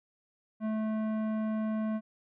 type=tone with tanh clipping; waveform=sine; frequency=217.6 Hz; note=A3; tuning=19 cents flat; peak=-31 dBFS; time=0.6-2.01 s; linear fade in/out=50 ms; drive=14 dB; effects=none